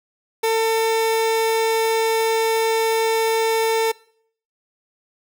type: tone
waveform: 30% pulse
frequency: 448.6 Hz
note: A4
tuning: 34 cents sharp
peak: -14 dBFS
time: 0.43-3.92 s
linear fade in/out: 10 ms
effects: noise-tail reverb RT60 0.6 s tail -23 dB re dry